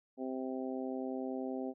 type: harmonic tone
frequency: 130.4 Hz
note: C3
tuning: 5 cents flat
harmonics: 2 / 3 / 4 / 5 / 6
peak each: -38 / -42 / -44 / -46 / -48 dBFS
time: 0.17-1.74 s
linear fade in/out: 50 ms
effects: none